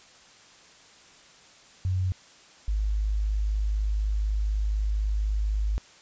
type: tone pair in turn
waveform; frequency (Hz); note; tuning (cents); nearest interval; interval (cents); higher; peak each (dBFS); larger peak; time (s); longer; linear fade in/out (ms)
sine; 92.5 / 52.02; F#2 / G#1; 0 / +4; minor seventh; 996; first; -23; neither; 1.85-2.12 / 2.68-5.78; second; 0
effects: white hiss -53 dBFS RMS until 6.01 s + resampled to 16000 Hz